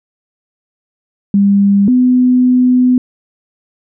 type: tone pair in turn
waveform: sine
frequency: 200 / 251.2 Hz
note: G3 / B3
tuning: +35 / +30 cents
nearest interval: major third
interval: 395 cents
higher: second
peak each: -6 dBFS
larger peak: neither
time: 1.34-1.88 / 1.88-2.98 s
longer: second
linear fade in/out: 2 ms
effects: none